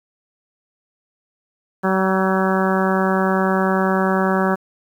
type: harmonic tone with a mistuned harmonic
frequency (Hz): 190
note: F#3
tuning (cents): +46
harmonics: 1 / 2 / 3 / 4 / 5 / 6 / 7 / 8 / 9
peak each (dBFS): -19 / -22 / -24 / -25 / -26 / -27 / -27 / -28 / -29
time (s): 1.83-4.56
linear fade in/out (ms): 20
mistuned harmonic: 9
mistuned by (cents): -33
effects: 8-bit